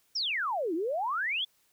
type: exponential two-way sweep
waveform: sine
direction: down then up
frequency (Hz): 5780 to 307.4 to 3556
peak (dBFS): -28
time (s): 0.15-1.45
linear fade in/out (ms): 10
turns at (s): 0.74
effects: white hiss -69 dBFS RMS until 1.72 s